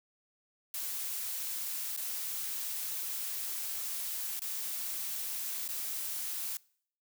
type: noise with dropouts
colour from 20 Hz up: blue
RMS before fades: -37 dBFS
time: 0.74-6.57 s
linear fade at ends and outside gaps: 2 ms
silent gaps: 1.964-1.974 / 4.394-4.418 / 5.679-5.688 s
effects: noise-tail reverb RT60 0.6 s tail -24 dB re dry